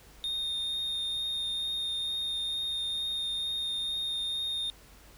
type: tone with vibrato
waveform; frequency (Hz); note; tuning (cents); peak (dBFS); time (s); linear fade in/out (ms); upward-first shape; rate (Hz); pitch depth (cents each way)
triangle; 3671; A#7; -27; -29; 0.24-4.7; 0; triangle; 2.2; 11
effects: added 50 Hz sine -55 dBFS peak until 5.17 s + pink hiss -56 dBFS RMS until 5.17 s